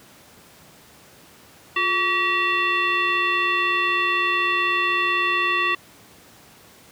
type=tone with frequency modulation; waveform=sine; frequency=1922 Hz; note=B6; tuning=48 cents flat; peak=-18 dBFS; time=1.76-5.75 s; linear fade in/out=5 ms; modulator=784 Hz; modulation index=1.5; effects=pink hiss -49 dBFS RMS until 6.91 s + high-pass 100 Hz 12 dB/octave